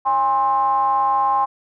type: ring-modulated tone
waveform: triangle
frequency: 122.2 Hz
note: B2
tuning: 18 cents flat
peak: -10 dBFS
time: 0.05-1.46 s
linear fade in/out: 20 ms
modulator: 936 Hz
effects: none